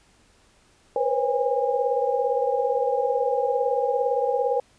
sine tone cluster, 481.7 / 499.4 / 539 / 815 Hz, B4 / B4 / C#5 / G#5, -43 / +19 / -49 / -33 cents, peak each -26 dBFS, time 0.96-4.6 s, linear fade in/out 2 ms, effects pink hiss -59 dBFS RMS until 4.78 s + resampled to 22050 Hz

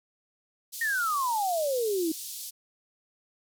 white band-pass noise, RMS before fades -39 dBFS, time 0.72-2.51 s, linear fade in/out 20 ms, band 3700 to 15000 Hz, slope 24 dB/octave
sine exponential sweep, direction down, 1878 to 308.9 Hz, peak -25 dBFS, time 0.81-2.12 s, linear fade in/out 5 ms
effects none

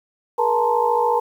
sine tone cluster, 426.6 / 478.4 / 869 / 923 / 1037 Hz, G#4 / A#4 / A5 / A#5 / C6, +46 / +45 / -22 / -17 / -16 cents, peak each -29 / -20 / -20 / -22 / -27 dBFS, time 0.38-1.2 s, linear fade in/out 10 ms, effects 8-bit

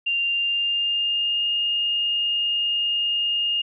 sine tone with pitch glide, 2786 to 2835 Hz, F7 to F7, -5 to +25 cents, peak -20 dBFS, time 0.06-3.62 s, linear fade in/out 10 ms, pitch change +30 cents, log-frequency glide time 0.23-1.46 s, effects none

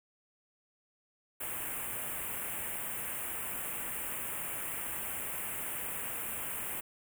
white band-stop noise, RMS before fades -38 dBFS, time 1.4-6.81 s, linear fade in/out 10 ms, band 2900 to 8200 Hz, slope 48 dB/octave, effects none

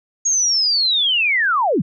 sine linear sweep, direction down, 6645 to 120 Hz, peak -14 dBFS, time 0.25-1.82 s, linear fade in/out 10 ms, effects none

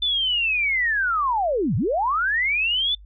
sine linear two-way sweep, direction down then up, 3543 to 90.1 to 3543 Hz, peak -19 dBFS, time 0.02-2.95 s, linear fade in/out 5 ms, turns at 1.76 s, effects noise-tail reverb RT60 0.1 s tail -26 dB re dry + added 50 Hz sine -42 dBFS peak until 3.05 s

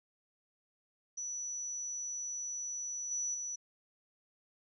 sine tone with level steps, 5920 Hz, F#8, in tune, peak -37 / -33 / -37 dBFS, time 1.17-3.56 s, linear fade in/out 10 ms, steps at 3.11 / 3.34 s, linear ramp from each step 5 ms, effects none

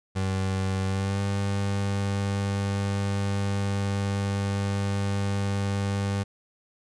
30% pulse tone with pitch glide, 95.5 to 99.44 Hz, G2 to G2, -45 to +25 cents, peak -22 dBFS, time 0.15-6.24 s, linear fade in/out 20 ms, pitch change +70 cents, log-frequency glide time 0.86-1.21 s, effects resampled to 22050 Hz

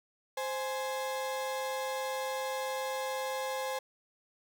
35% pulse tone pair together, 523.3 / 834.8 Hz, C5 / G#5, 0 / +9 cents, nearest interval minor sixth, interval 809 cents, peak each -33 / -36 dBFS, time 0.37-3.79 s, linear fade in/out 5 ms, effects 10-bit

